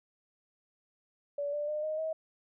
sine tone with pitch steps, 574 / 589.1 / 604.6 / 620.6 / 636.9 Hz, D5 / D5 / D#5 / D#5 / D#5, -40 / +5 / -50 / -5 / +40 cents, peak -31 dBFS, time 1.38-2.13 s, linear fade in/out 5 ms, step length 150 ms, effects none

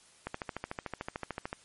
click train, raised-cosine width 0.5 ms, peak -20 dBFS, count 18, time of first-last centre 0.27-1.529 s, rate 13.5 Hz, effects white hiss -60 dBFS RMS until 1.64 s + MP3 48 kbps

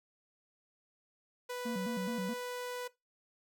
sawtooth tone, 493.9 Hz, B4, in tune, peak -34 dBFS, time 1.49-2.88 s, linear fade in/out 10 ms
triangle tone with vibrato, 207.7 Hz, G#3, in tune, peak -33 dBFS, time 1.65-2.34 s, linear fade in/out 10 ms, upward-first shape square, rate 4.7 Hz, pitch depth 180 cents each way
effects noise-tail reverb RT60 0.2 s tail -19 dB re dry

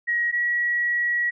sine tone pair in turn, 1898 / 1920.1 Hz, A#6 / B6, +31 / -49 cents, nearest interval unison, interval 20 cents, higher second, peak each -20 dBFS, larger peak neither, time 0.07-0.32 / 0.32-1.31 s, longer second, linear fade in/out 20 ms, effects none

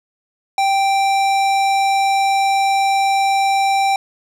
sine tone with hard clipping, 784 Hz, G5, in tune, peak -15 dBFS, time 0.58-3.96 s, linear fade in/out 2 ms, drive 16 dB, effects none

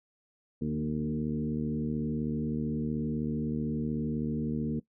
harmonic tone with a mistuned harmonic, 75.9 Hz, D#2, 42 cents flat, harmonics 1 / 2 / 3 / 4 / 5 / 6, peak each -42 / -34 / -31 / -38 / -42 / -41 dBFS, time 0.61-4.8 s, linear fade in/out 10 ms, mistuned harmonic 3, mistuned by +23 cents, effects noise-tail reverb RT60 0.1 s tail -19 dB re dry

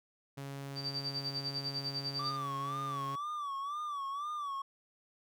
sawtooth tone, 138.59 Hz, C#3, in tune, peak -37 dBFS, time 0.37-3.16 s, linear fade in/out 10 ms
sine tone with tremolo, 4653 Hz, D8, 17 cents flat, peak -33 dBFS, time 0.75-2.37 s, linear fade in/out 50 ms, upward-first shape sine, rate 10 Hz, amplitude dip 85%
triangle tone with vibrato, 1151 Hz, D6, 35 cents flat, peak -34 dBFS, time 2.19-4.62 s, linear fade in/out 5 ms, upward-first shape sine, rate 2 Hz, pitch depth 95 cents each way
effects none

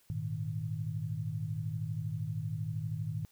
sine chord, Ab suspended second, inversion none, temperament equal, 103.83 / 116.54 / 155.56 Hz, Ab2 / Bb2 / Eb3, 0 / 0 / 0 cents, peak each -38 / -38 / -37 dBFS, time 0.1-3.25 s, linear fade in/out 0 ms, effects white hiss -67 dBFS RMS until 3.31 s

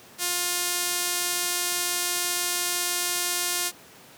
sawtooth tone with band-pass filter, 354 Hz, F4, 23 cents sharp, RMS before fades -27 dBFS, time 0.18-3.72 s, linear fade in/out 50 ms, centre 10000 Hz, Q 0.7, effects pink hiss -49 dBFS RMS until 4.17 s + high-pass 150 Hz 12 dB/octave

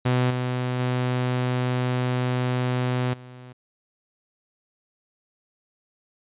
sawtooth tone with level steps, 125.5 Hz, B2, 28 cents sharp, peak -15 / -20 / -18 / -37 dBFS, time 0.05-3.53 s, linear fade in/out 10 ms, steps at 0.3 / 0.79 / 3.13 s, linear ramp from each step 10 ms, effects resampled to 8000 Hz

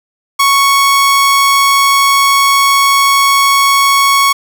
sawtooth tone, 1108.7 Hz, C#6, in tune, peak -3 dBFS, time 0.39-4.33 s, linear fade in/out 10 ms, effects none

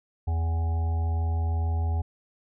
harmonic tone, 82.41 Hz, E2, in tune, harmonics 1 / 3 / 5 / 7 / 9 / 10, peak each -23 / -44 / -45 / -51 / -41 / -43 dBFS, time 0.27-2.02 s, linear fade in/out 10 ms, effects none

